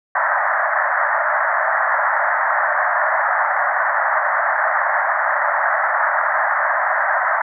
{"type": "band-pass noise", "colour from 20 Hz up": "white", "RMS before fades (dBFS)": -18, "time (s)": [0.15, 7.42], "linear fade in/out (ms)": 5, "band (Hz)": [590, 1900], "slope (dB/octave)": 96, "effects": []}